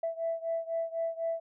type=beating tone pair; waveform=sine; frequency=660 / 664 Hz; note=E5 / E5; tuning=+2 / +12 cents; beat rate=4 Hz; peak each=-32 / -34 dBFS; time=0.03-1.4 s; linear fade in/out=5 ms; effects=tanh soft clip ceiling -23 dBFS